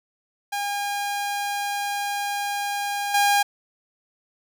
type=tone with level steps; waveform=sawtooth; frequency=811 Hz; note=G#5; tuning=41 cents flat; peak=-21 / -13 dBFS; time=0.52-3.43 s; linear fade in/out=10 ms; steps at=3.14 s; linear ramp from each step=5 ms; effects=none